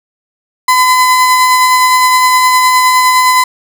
35% pulse tone with tremolo, 1013 Hz, B5, 44 cents sharp, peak -3 dBFS, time 0.68-3.44 s, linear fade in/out 5 ms, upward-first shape sine, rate 9.7 Hz, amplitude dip 25%, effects none

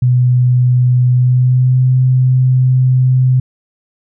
sine tone with pitch glide, 124.8 to 128.38 Hz, B2 to C3, +19 to -32 cents, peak -7 dBFS, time 0.02-3.4 s, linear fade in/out 5 ms, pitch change +49 cents, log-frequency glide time 1.11-1.85 s, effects none

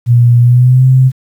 sine tone with pitch glide, 120 to 130.11 Hz, B2 to C3, -49 to -9 cents, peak -3 dBFS, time 0.06-1.12 s, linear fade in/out 50 ms, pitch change +140 cents, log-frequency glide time 0.4-0.85 s, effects 7-bit

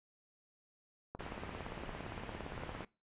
click train, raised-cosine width 1 ms, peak -29 dBFS, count 30, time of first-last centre 1.15-2.807 s, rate 17.5 Hz
pink low-pass noise, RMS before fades -47 dBFS, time 1.19-2.85 s, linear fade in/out 5 ms, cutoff 3100 Hz, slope 24 dB/octave
effects noise-tail reverb RT60 0.3 s tail -23 dB re dry + resampled to 8000 Hz

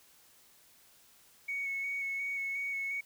sine tone with vibrato, 2217 Hz, C#7, in tune, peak -32 dBFS, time 1.48-3.01 s, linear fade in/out 10 ms, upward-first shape square, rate 2.8 Hz, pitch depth 14 cents each way, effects tanh soft clip ceiling -28 dBFS + white hiss -62 dBFS RMS until 3.05 s

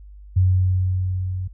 sine tone with level ramp, 92.5 Hz, F#2, in tune, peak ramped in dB -12 to -24 dBFS, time 0.36-1.48 s, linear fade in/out 10 ms, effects added 50 Hz sine -39 dBFS peak until 1.53 s

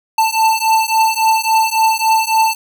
square beating tone pair, 885 / 888.6 Hz, A5 / A5, +10 / +17 cents, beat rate 3.6 Hz, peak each -15 dBFS, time 0.18-2.55 s, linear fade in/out 5 ms, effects none

